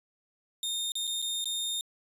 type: tone with dropouts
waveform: sawtooth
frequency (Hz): 3659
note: A#7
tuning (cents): -33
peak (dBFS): -27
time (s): 0.63-1.81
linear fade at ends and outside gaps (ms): 1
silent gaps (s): 0.92-0.954 / 1.071-1.075 / 1.218-1.224 / 1.443-1.456
effects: resampled to 32000 Hz